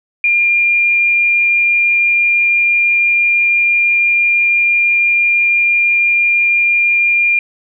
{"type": "tone", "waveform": "sine", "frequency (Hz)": 2402, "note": "D7", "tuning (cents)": 38, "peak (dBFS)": -9, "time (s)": [0.24, 7.39], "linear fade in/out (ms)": 2, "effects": []}